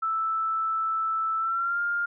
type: tone with pitch glide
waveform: sine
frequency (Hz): 1318.5 to 1405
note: E6 to F6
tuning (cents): 0 to +10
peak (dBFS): -24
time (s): 0.02-2.06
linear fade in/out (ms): 10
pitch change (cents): +110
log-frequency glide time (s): 1.38-1.8
effects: none